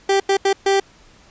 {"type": "tone bursts at uneven times", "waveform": "30% pulse", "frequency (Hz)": 392, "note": "G4", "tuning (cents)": 0, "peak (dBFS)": -11, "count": 4, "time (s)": [[0.09, 0.2], [0.29, 0.37], [0.45, 0.53], [0.66, 0.8]], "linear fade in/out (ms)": 5, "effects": ["pink hiss -50 dBFS RMS until 1.3 s", "resampled to 16000 Hz"]}